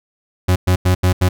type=tone bursts at uneven times; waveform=40% pulse; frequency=91.4 Hz; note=F#2; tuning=21 cents flat; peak=-10 dBFS; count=5; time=0.48-0.56 / 0.67-0.76 / 0.85-0.95 / 1.03-1.13 / 1.21-1.29 s; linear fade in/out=10 ms; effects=none